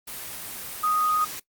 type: tone in noise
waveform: sine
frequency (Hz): 1244.5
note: D#6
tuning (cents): 0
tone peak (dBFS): -20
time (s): 0.83-1.25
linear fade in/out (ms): 10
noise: white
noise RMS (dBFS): -36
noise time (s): 0.07-1.4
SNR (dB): +13
effects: noise-tail reverb RT60 0.1 s tail -19 dB re dry + Opus 24 kbps